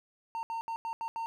triangle tone bursts at uneven times, 912 Hz, A#5, 38 cents flat, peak -31 dBFS, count 6, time 0.35-0.43 / 0.5-0.61 / 0.68-0.76 / 0.85-0.93 / 1.01-1.08 / 1.16-1.26 s, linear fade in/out 0 ms, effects none

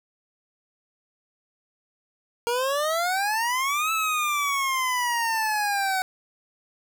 25% pulse exponential two-way sweep, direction up then down, 466.2 to 1318.5 to 747 Hz, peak -19 dBFS, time 2.47-6.02 s, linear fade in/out 0 ms, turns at 3.92 s, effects none

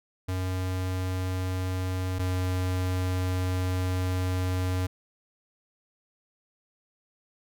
square tone pair in turn, 92.5 / 91.91 Hz, F#2 / F#2, 0 / -11 cents, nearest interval unison, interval 11 cents, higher first, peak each -28 / -26 dBFS, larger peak second, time 0.28-2.19 / 2.19-4.87 s, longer second, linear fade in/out 10 ms, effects none

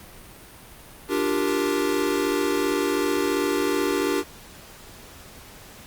square chord, G minor seventh, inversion second, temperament equal, 293.7 / 349.2 / 392 / 466.2 Hz, D4 / F4 / G4 / Bb4, 0 / 0 / 0 / 0 cents, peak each -27 / -29 / -26 / -30 dBFS, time 1.08-4.24 s, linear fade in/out 50 ms, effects pink hiss -45 dBFS RMS until 5.86 s + Opus 48 kbps

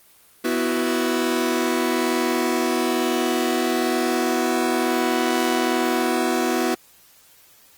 sawtooth chord, B suspended fourth, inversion none, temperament just, 246.9 / 329.3 / 370.4 Hz, B3 / E4 / F#4, 0 / -2 / +2 cents, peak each -20 dBFS, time 0.44-6.75 s, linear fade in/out 10 ms, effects white hiss -53 dBFS RMS until 7.77 s + Opus 24 kbps

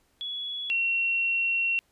sine tone pair in turn, 3381 / 2730 Hz, G#7 / F7, +30 / -40 cents, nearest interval major third, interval 370 cents, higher first, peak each -31 / -23 dBFS, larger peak second, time 0.21-0.7 / 0.7-1.79 s, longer second, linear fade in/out 0 ms, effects pink hiss -68 dBFS RMS until 1.91 s + resampled to 32000 Hz

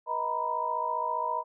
sine tone cluster, 483.3 / 630 / 939 / 994 Hz, B4 / D#5 / A#5 / B5, -38 / +21 / +12 / +11 cents, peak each -40 / -36 / -31 / -31 dBFS, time 0.06-1.44 s, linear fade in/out 50 ms, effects none

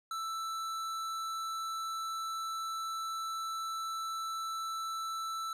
triangle tone with hard clipping, 1324 Hz, E6, 7 cents sharp, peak -37 dBFS, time 0.11-5.53 s, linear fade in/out 2 ms, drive 18 dB, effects none

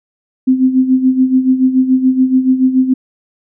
sine tone with tremolo, 259 Hz, C4, 17 cents flat, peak -5 dBFS, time 0.47-2.94 s, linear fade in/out 10 ms, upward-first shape sine, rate 7 Hz, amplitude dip 70%, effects none

